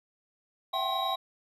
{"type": "tone cluster", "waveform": "triangle", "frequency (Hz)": [668, 761, 791, 1064, 3831], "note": ["E5", "F#5", "G5", "C6", "A#7"], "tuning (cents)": [23, 48, 15, 29, 47], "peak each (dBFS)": [-34, -31, -36, -31, -32], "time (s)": [0.73, 1.16], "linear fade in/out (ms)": 10, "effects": ["resampled to 32000 Hz"]}